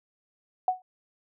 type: tone with exponential decay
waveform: sine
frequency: 740 Hz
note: F#5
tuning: in tune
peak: -17 dBFS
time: 0.68-0.82 s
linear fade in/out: 2 ms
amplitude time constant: 29 ms
effects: none